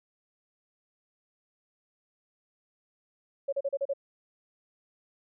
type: tone bursts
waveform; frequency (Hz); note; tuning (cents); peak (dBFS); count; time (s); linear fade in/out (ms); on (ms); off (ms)
sine; 554.4; C#5; 0; -26; 6; 3.48-3.936; 10; 46; 36
effects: none